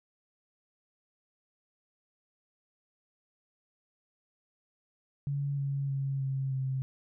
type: tone with pitch steps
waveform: sine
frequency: 141.3 / 139.03 / 136.8 / 134.61 / 132.45 Hz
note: C#3 / C#3 / C#3 / C3 / C3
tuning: +34 / +5 / -23 / +50 / +22 cents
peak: -29 dBFS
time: 5.27-6.82 s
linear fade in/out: 0 ms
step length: 310 ms
effects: none